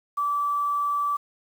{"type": "tone with quantisation", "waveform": "sine", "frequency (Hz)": 1158, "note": "D6", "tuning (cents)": -25, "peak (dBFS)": -22, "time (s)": [0.17, 1.17], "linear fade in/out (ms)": 10, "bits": 8, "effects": []}